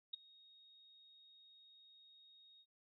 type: tone with ADSR envelope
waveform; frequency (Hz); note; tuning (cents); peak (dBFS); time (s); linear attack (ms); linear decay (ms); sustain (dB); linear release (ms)
sine; 3741; A#7; +5; -38; 0.13-2.66; 9; 11; -24; 55
effects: none